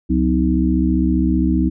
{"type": "tone cluster", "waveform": "sine", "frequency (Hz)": [68.9, 180.9, 256.1, 316], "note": ["C#2", "F#3", "C4", "D#4"], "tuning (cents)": [-10, -39, -37, 27], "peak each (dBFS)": -19, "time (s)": [0.09, 1.7], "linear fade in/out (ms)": 20, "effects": []}